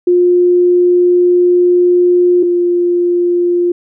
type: tone pair in turn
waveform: sine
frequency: 355.3 / 350.8 Hz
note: F4 / F4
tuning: +30 / +8 cents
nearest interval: unison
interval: 22 cents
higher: first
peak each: -6 / -9 dBFS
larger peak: first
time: 0.07-2.43 / 2.43-3.72 s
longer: first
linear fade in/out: 5 ms
effects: none